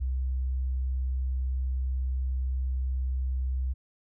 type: tone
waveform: sine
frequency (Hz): 64.5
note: C2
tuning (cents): -24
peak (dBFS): -26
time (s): 0-3.74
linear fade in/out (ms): 20
effects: none